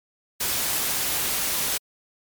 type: noise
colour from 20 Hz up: white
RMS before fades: -25 dBFS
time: 0.4-1.78 s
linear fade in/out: 10 ms
effects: MP3 96 kbps